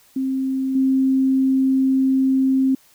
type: tone with level steps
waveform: sine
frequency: 265 Hz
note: C4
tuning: 22 cents sharp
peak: -19 / -14 dBFS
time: 0.16-2.75 s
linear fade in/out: 5 ms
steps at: 0.75 s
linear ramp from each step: 5 ms
effects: white hiss -54 dBFS RMS until 2.94 s